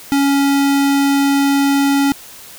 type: tone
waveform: square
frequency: 279 Hz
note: C#4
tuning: 11 cents sharp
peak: -12 dBFS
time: 0.12-2.12 s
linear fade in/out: 0 ms
effects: white hiss -37 dBFS RMS until 2.58 s